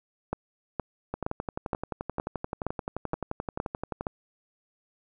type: two click trains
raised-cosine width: 1 ms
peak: -14 / -17 dBFS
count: 9 / 34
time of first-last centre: 0.33-4.068 / 1.14-4.01 s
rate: 2.14 / 11.5 Hz
effects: none